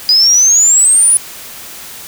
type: exponential sweep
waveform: sine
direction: up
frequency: 4902 to 9956 Hz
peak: -5 dBFS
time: 0.09-1.17 s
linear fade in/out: 0 ms
effects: white hiss -30 dBFS RMS until 2.07 s